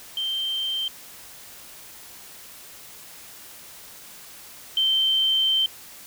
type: tone pair in turn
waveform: sine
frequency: 3136 / 3114 Hz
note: G7 / G7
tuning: 0 / -12 cents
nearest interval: unison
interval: 12 cents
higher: first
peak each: -24 / -18 dBFS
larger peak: second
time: 0.17-0.88 / 4.77-5.66 s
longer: second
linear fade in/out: 2 ms
effects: white hiss -44 dBFS RMS until 6.06 s